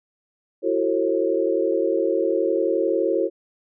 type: tone cluster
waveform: sine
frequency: 336.9 / 376.6 / 448.3 / 539 Hz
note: E4 / F#4 / A4 / C#5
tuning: +38 / +31 / +32 / -49 cents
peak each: -24 dBFS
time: 0.62-3.3 s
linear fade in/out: 50 ms
effects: none